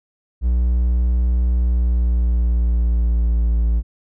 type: tone with pitch glide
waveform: triangle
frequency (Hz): 60.5 to 56.78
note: B1 to A#1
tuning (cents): -35 to -45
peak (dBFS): -12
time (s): 0.41-3.83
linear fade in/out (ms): 50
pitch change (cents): -110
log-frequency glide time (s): 1.55-3.68
effects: none